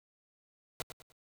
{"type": "noise with echo", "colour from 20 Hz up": "pink", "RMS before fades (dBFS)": -36, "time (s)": [0.8, 0.82], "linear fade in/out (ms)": 0, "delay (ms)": 100, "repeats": 3, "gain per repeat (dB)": -9, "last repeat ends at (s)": 1.12, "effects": ["high-pass 80 Hz 12 dB/octave"]}